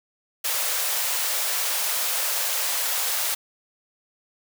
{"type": "high-pass noise", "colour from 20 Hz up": "white", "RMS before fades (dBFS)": -25, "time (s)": [0.44, 3.35], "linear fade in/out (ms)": 10, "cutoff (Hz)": 480, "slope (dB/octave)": 48, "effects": []}